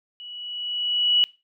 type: tone with level ramp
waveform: sine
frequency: 2936 Hz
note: F#7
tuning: 14 cents flat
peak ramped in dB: -37 to -14 dBFS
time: 0.2-1.24 s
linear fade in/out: 0 ms
effects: noise-tail reverb RT60 0.3 s tail -22 dB re dry